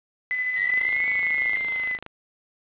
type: tone with tremolo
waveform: sine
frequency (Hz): 2009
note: B6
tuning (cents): +29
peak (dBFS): -22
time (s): 0.31-1.56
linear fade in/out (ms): 0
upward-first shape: square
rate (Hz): 13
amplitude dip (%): 30
type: linear two-way sweep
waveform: sine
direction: up then down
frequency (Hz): 1873 to 2223 to 1997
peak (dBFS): -24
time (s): 0.55-1.99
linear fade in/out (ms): 50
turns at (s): 1.08
type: click train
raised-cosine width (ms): 0.3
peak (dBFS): -21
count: 37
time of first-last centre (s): 0.7-2.064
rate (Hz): 26.4
effects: resampled to 8000 Hz + 7-bit